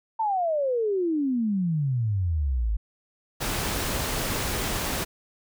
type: exponential sweep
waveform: sine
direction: down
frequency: 914 to 49.77 Hz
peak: -22 dBFS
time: 0.19-2.77 s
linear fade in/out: 10 ms
type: noise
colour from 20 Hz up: pink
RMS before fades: -28 dBFS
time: 3.4-5.05 s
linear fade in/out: 20 ms
effects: none